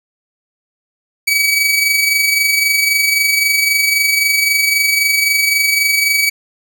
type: tone with amplitude modulation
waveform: sawtooth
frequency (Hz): 2278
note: C#7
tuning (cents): +47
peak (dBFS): -6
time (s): 1.27-6.3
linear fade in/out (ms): 10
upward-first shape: sine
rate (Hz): 23.8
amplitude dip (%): 45
effects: none